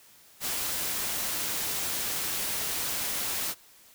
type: noise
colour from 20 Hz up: white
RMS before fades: -31 dBFS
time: 0.4-3.55 s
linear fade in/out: 50 ms
effects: white hiss -56 dBFS RMS until 3.94 s